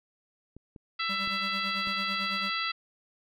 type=clicks; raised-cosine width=3 ms; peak=-33 dBFS; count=4; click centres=0.566 / 0.762 / 1.275 / 1.873 s
type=harmonic tone; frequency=666 Hz; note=E5; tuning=18 cents sharp; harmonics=2 / 3 / 4 / 5 / 6 / 7; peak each=-33 / -35 / -36 / -37 / -38 / -38 dBFS; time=0.99-2.72 s; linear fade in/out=10 ms
type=tone with tremolo; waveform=square; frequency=196 Hz; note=G3; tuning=in tune; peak=-37 dBFS; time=1.09-2.5 s; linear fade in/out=5 ms; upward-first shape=sine; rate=9 Hz; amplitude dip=80%
effects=none